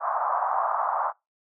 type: band-pass noise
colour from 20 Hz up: white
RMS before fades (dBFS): -26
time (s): 0-1.13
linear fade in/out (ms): 50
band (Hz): 680 to 1200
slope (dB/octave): 48
effects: noise-tail reverb RT60 0.2 s tail -23 dB re dry